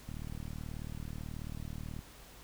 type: click train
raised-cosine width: 5 ms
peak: -30 dBFS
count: 74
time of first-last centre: 0.09-1.991 s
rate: 38.4 Hz
effects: added 50 Hz sine -58 dBFS peak until 2.43 s + pink hiss -55 dBFS RMS until 2.43 s